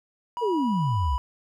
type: tone with pitch glide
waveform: triangle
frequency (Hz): 971 to 986.3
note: B5 to B5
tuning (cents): -30 to -3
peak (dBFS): -26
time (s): 0.37-1.18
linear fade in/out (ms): 0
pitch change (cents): +27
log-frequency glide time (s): 0.58-0.92
type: exponential sweep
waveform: sine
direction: down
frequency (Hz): 479.3 to 59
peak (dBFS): -22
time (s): 0.41-1.18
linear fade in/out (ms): 20
effects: none